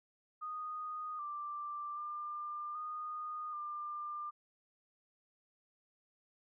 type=tone with pitch steps; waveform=sine; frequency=1238 / 1179 / 1196 / 1230 / 1195 Hz; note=D#6 / D6 / D6 / D#6 / D6; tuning=-9 / +6 / +31 / -20 / +30 cents; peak=-39 dBFS; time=0.41-4.31 s; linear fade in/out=20 ms; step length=780 ms; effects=none